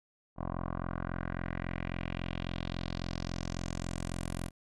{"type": "tone with low-pass filter sweep", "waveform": "10% pulse", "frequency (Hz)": 43.65, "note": "F1", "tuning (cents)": 0, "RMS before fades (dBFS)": -37, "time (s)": [0.36, 4.51], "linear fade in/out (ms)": 50, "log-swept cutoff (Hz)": [950, 11000], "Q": 2.5, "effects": []}